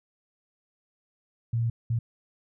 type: tone bursts at uneven times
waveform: sine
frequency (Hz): 116.1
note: A#2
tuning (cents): -7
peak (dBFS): -23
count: 2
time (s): 1.53-1.7 / 1.9-1.99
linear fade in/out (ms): 5
effects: none